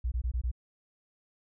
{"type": "tone bursts", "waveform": "sine", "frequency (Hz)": 60.7, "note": "B1", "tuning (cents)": -29, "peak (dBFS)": -27, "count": 5, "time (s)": [0.04, 0.515], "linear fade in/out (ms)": 10, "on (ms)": 79, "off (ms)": 20, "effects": []}